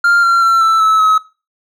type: tone with pitch steps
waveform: triangle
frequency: 1396.9 / 1372.9 / 1349.3 / 1326.1 / 1303.4 / 1281 Hz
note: F6 / F6 / E6 / E6 / E6 / E6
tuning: 0 / -30 / +40 / +10 / -20 / -50 cents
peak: -6 dBFS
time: 0.04-1.18 s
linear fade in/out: 5 ms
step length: 190 ms
effects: noise-tail reverb RT60 0.3 s tail -19 dB re dry